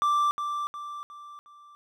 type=tone with echo; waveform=triangle; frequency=1174.7 Hz; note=D6; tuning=in tune; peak=-19 dBFS; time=0.02-0.31 s; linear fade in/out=0 ms; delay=360 ms; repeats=4; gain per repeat=-7 dB; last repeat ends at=1.75 s; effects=none